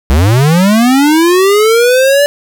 square linear sweep, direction up, 61.74 to 583 Hz, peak -6 dBFS, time 0.1-2.26 s, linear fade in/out 0 ms, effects none

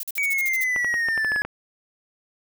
violet noise bursts, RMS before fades -30 dBFS, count 9, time 0-0.64 s, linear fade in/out 2 ms, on 32 ms, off 44 ms
triangle exponential sweep, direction down, 2277 to 1681 Hz, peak -19 dBFS, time 0.18-1.42 s, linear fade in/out 0 ms
clicks, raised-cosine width 0.5 ms, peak -16 dBFS, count 10, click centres 0.762 / 0.846 / 0.941 / 1.086 / 1.177 / 1.247 / 1.319 / 1.361 / 1.419 / 1.45 s
effects none

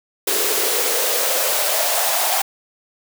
white noise with high-pass filter sweep, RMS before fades -19 dBFS, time 0.27-2.42 s, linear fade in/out 5 ms, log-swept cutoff 380 to 740 Hz, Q 5.3, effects none

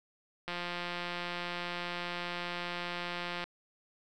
click train, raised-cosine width 0.3 ms, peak -21 dBFS, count 519, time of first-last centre 0.48-3.44 s, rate 175 Hz, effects none

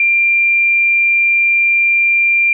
sine tone, 2380 Hz, D7, 22 cents sharp, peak -9 dBFS, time 0-2.53 s, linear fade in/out 2 ms, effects none

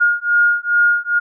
sine beating tone pair, 1424 / 1426.4 Hz, F6 / F6, +33 / +36 cents, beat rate 2.4 Hz, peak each -15 dBFS, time 0-1.2 s, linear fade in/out 20 ms, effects none

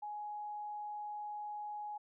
sine tone, 836 Hz, G#5, 11 cents sharp, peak -40 dBFS, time 0.02-1.98 s, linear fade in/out 10 ms, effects none

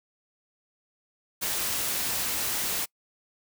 white noise, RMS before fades -29 dBFS, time 1.41-2.86 s, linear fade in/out 20 ms, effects noise-tail reverb RT60 0.1 s tail -26 dB re dry

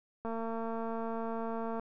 click train, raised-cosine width 1 ms, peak -25 dBFS, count 352, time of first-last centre 0.25-1.796 s, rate 227 Hz, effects none

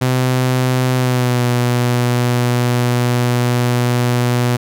sawtooth tone with pitch glide, 127.5 to 122.31 Hz, C3 to B2, -44 to -16 cents, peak -9 dBFS, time 0.01-4.57 s, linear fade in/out 10 ms, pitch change -72 cents, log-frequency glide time 0.96-1.44 s, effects none

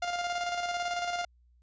sawtooth tone with tremolo, 702 Hz, F5, 9 cents sharp, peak -25 dBFS, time 0.02-1.25 s, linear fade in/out 5 ms, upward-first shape square, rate 18 Hz, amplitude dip 40%, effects added 60 Hz sine -60 dBFS peak until 1.62 s + resampled to 16000 Hz

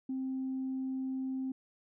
sine tone, 262.8 Hz, C4, 8 cents sharp, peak -32 dBFS, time 0.09-1.52 s, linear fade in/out 5 ms, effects tanh soft clip ceiling -29 dBFS

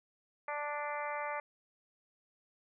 harmonic tone, 293.7 Hz, D4, in tune, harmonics 2 / 3 / 4 / 5 / 6 / 7 / 8, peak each -41 / -40 / -42 / -47 / -47 / -44 / -49 dBFS, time 0.48-1.4 s, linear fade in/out 2 ms, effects none

